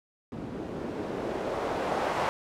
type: noise with low-pass filter sweep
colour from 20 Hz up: blue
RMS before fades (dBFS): -32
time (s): 0.32-2.29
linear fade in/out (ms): 0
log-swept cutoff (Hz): 260 to 830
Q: 1.3
effects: none